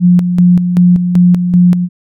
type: tone with tremolo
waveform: sine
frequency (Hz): 177.8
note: F3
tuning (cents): +31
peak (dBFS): -3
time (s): 0-1.89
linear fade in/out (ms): 50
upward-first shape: square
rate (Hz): 2.6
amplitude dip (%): 55
effects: none